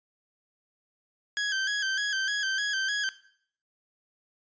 sawtooth tone with vibrato, 1610 Hz, G6, 46 cents sharp, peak -23 dBFS, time 1.37-3.09 s, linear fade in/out 0 ms, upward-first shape square, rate 3.3 Hz, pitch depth 59 cents each way, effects noise-tail reverb RT60 0.6 s tail -17 dB re dry + resampled to 16000 Hz

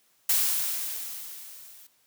blue noise with level ramp, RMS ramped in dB -22 to -51 dBFS, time 0.29-1.87 s, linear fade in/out 5 ms, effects white hiss -66 dBFS RMS until 2.06 s + high-pass 100 Hz 12 dB/octave

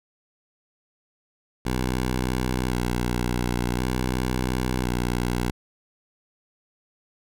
10% pulse tone with vibrato, 61.74 Hz, B1, in tune, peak -15 dBFS, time 1.65-5.51 s, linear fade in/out 10 ms, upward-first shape square, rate 0.47 Hz, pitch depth 31 cents each way, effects none

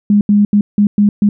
sine tone bursts at uneven times, 205.7 Hz, G#3, 16 cents flat, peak -6 dBFS, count 6, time 0.1-0.21 / 0.29-0.45 / 0.53-0.61 / 0.78-0.87 / 0.98-1.09 / 1.22-1.29 s, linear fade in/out 2 ms, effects none

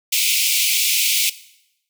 pink high-pass noise, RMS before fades -18 dBFS, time 0.12-1.3 s, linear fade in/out 10 ms, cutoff 2200 Hz, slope 96 dB/octave, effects noise-tail reverb RT60 0.8 s tail -17 dB re dry

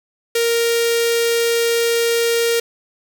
sawtooth tone with notch filter, 466.2 Hz, A#4, in tune, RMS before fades -17 dBFS, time 0.35-2.6 s, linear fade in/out 5 ms, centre 990 Hz, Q 0.75, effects none

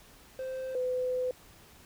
triangle / sine tone pair in turn, 521 / 505 Hz, C5 / B4, -7 / +39 cents, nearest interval minor second, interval 54 cents, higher first, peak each -32 / -28 dBFS, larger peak second, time 0.39-0.75 / 0.75-1.31 s, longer second, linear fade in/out 2 ms, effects pink hiss -56 dBFS RMS until 1.85 s

